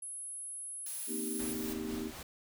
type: tone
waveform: sine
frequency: 10640 Hz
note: E9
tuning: 15 cents sharp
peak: -40 dBFS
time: 0.02-1.53 s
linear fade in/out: 5 ms
type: noise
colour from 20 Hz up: blue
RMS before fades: -44 dBFS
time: 0.86-1.73 s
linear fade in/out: 2 ms
type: chord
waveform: sine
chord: C minor seventh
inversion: third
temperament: equal with one note detuned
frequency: 233.1 / 257.3 / 311.1 / 392 Hz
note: Bb3 / C4 / Eb4 / G4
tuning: 0 / -29 / 0 / 0 cents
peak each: -40 / -44 / -41 / -42 dBFS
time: 1.07-2.12 s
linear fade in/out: 50 ms
type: noise with tremolo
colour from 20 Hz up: pink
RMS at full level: -45 dBFS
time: 1.39-2.23 s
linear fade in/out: 5 ms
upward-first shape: sine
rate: 4 Hz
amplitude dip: 35%
effects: none